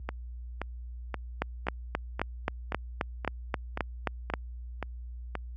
two click trains, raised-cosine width 0.5 ms, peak -17 / -12 dBFS, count 11 / 12, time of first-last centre 0.09-5.353 / 1.42-4.338 s, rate 1.9 / 3.77 Hz, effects added 60 Hz sine -32 dBFS peak until 5.56 s + high-pass 80 Hz 12 dB/octave

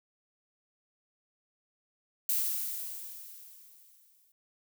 violet noise with exponential decay, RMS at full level -28 dBFS, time 2.29-4.32 s, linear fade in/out 2 ms, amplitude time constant 440 ms, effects none

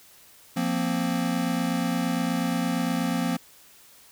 square chord, F suspended fourth, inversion none, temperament equal, 174.61 / 233.1 / 261.6 Hz, F3 / Bb3 / C4, 0 / 0 / 0 cents, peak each -29 dBFS, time 0.56-3.37 s, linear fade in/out 10 ms, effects white hiss -53 dBFS RMS until 4.11 s

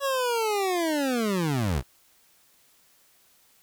25% pulse linear sweep, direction down, 563 to 56 Hz, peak -20 dBFS, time 0-1.83 s, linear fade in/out 50 ms, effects white hiss -61 dBFS RMS until 3.62 s

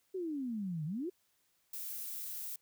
sine exponential two-way sweep, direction down then up, 389 to 146.83 to 389 Hz, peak -35 dBFS, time 0.14-1.1 s, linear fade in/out 10 ms, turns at 0.85 s
violet noise, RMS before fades -42 dBFS, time 1.73-2.56 s, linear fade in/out 5 ms
effects white hiss -75 dBFS RMS until 2.61 s

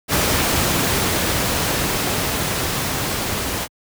pink noise with level ramp, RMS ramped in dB -17 to -23 dBFS, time 0.08-3.68 s, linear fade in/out 50 ms, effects high-pass 60 Hz 12 dB/octave

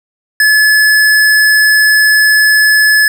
square tone, 1716 Hz, A6, 44 cents flat, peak -6 dBFS, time 0.4-3.08 s, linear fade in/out 2 ms, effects none

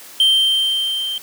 triangle tone with level ramp, 3136 Hz, G7, in tune, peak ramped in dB -8 to -20 dBFS, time 0.2-1.18 s, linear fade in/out 2 ms, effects white hiss -39 dBFS RMS until 1.22 s + high-pass 200 Hz 12 dB/octave

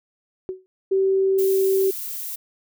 sine tone with exponential decay, 374.4 Hz, F#4, 20 cents sharp, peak -22 dBFS, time 0.49-0.66 s, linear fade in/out 0 ms, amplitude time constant 36 ms
sine tone, 385.1 Hz, G4, 31 cents flat, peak -16 dBFS, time 0.91-1.91 s, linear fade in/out 10 ms
violet noise, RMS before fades -31 dBFS, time 1.38-2.36 s, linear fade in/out 10 ms
effects none

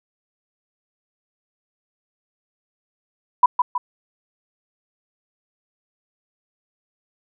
sine tone with echo, 987.8 Hz, B5, in tune, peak -7 dBFS, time 3.43-3.46 s, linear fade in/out 5 ms, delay 160 ms, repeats 2, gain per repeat -6 dB, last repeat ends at 3.78 s, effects none

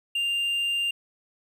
triangle tone, 2794 Hz, F7, in tune, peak -22 dBFS, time 0.15-0.91 s, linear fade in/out 5 ms, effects 10-bit

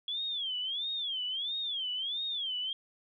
sine tone with vibrato, 3322 Hz, G#7, in tune, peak -32 dBFS, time 0.08-2.73 s, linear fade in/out 2 ms, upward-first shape sine, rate 1.5 Hz, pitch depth 200 cents each way, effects none

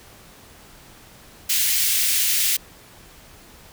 white high-pass noise, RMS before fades -20 dBFS, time 1.49-2.57 s, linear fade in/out 10 ms, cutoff 2000 Hz, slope 24 dB/octave, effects pink hiss -47 dBFS RMS until 3.72 s

